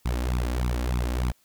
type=tone with flanger; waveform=sawtooth; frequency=61.2 Hz; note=B1; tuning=15 cents flat; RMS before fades=-26 dBFS; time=0.05-1.32 s; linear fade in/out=10 ms; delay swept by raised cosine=0.8 to 3.7 ms; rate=3.3 Hz; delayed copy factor=+0.9; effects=white hiss -64 dBFS RMS until 1.44 s